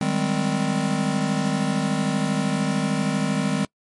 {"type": "chord", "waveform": "square", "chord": "Ab major seventh", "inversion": "second", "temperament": "just", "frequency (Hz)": [155.74, 194.67, 207.7, 259.6], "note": ["Eb3", "G3", "Ab3", "C4"], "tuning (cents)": [2, -12, 0, -13], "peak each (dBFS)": -27, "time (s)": [0.01, 3.65], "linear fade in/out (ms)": 2, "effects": ["noise-tail reverb RT60 0.1 s tail -25 dB re dry", "MP3 48 kbps"]}